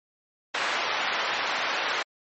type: band-pass noise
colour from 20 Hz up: pink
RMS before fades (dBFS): -28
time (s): 0.54-2.03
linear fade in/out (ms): 10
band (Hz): 810 to 3200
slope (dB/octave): 12
effects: MP3 32 kbps